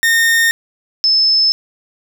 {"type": "tone pair in turn", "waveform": ["40% pulse", "sine"], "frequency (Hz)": [1834, 5240], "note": ["A#6", "E8"], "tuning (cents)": [-29, -11], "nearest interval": "octave + tritone", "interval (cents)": 1818, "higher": "second", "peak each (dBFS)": -9, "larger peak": "neither", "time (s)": [[0.03, 0.51], [1.04, 1.52]], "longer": "neither", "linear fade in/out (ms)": 0, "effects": []}